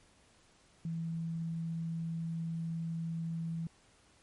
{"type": "tone", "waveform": "sine", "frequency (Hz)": 164.81, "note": "E3", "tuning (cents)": 0, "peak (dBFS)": -34, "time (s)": [0.85, 3.67], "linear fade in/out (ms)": 2, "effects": ["pink hiss -65 dBFS RMS until 4.22 s", "MP3 48 kbps"]}